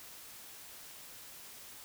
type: silence
effects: white hiss -51 dBFS RMS until 1.84 s